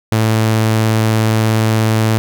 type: tone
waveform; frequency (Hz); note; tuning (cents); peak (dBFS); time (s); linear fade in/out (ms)
sawtooth; 110.4; A2; +6; -7; 0.12-2.18; 0
effects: none